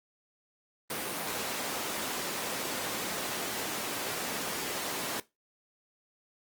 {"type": "high-pass noise", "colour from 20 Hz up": "pink", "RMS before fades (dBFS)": -35, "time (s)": [0.9, 5.2], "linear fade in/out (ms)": 2, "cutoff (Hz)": 260, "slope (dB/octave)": 12, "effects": ["noise-tail reverb RT60 0.2 s tail -18 dB re dry", "Opus 32 kbps"]}